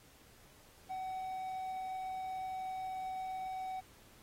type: tone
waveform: triangle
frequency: 753 Hz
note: F#5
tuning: 30 cents sharp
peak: -36 dBFS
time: 0.89-3.81 s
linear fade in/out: 20 ms
effects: pink hiss -62 dBFS RMS until 4.22 s + AAC 48 kbps